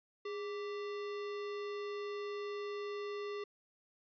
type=tone with sample-and-hold; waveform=sine; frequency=411.2 Hz; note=G#4; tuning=17 cents flat; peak=-38 dBFS; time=0.25-3.44 s; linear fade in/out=5 ms; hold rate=1575 Hz; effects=resampled to 11025 Hz